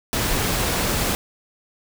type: noise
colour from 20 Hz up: pink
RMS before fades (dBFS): -22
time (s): 0.13-1.15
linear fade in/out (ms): 0
effects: none